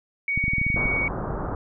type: tone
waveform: sine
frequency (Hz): 2241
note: C#7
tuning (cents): +18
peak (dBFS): -22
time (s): 0.28-1.08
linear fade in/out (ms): 2
type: clicks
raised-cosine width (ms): 5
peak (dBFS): -15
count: 10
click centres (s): 0.376 / 0.44 / 0.481 / 0.535 / 0.583 / 0.615 / 0.666 / 0.702 / 0.744 / 0.856
type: low-pass noise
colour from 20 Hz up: pink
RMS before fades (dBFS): -29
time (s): 0.76-1.55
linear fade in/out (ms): 2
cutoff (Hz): 1400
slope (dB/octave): 48
effects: none